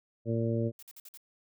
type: harmonic tone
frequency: 114.9 Hz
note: A#2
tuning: 25 cents flat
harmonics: 1 / 2 / 3 / 4 / 5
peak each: -30 / -33 / -35 / -36 / -37 dBFS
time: 0.25-0.72 s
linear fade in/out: 50 ms
type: noise bursts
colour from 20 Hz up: blue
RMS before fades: -49 dBFS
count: 5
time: 0.79-1.174 s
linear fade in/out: 2 ms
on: 36 ms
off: 51 ms
effects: none